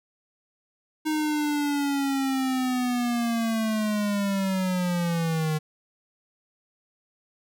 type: linear sweep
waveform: square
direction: down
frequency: 311.1 to 153.1 Hz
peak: -24 dBFS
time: 1.05-5.59 s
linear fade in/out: 20 ms
effects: none